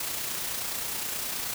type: noise with amplitude modulation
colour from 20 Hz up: white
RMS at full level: -31 dBFS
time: 0-1.54 s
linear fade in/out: 5 ms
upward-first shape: sine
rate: 29.5 Hz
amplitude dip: 35%
effects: none